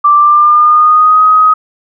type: tone with pitch glide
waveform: sine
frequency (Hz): 1174.7 to 1259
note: D6 to D#6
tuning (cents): 0 to +20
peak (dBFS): -3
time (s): 0.04-1.54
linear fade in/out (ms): 10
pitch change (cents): +120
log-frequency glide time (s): 0.15-1.23
effects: none